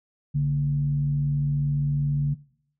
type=tone with frequency modulation; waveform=sine; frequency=144.1 Hz; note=D3; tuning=33 cents flat; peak=-20 dBFS; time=0.34-2.35 s; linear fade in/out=20 ms; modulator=85.3 Hz; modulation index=0.31; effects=noise-tail reverb RT60 0.7 s tail -22 dB re dry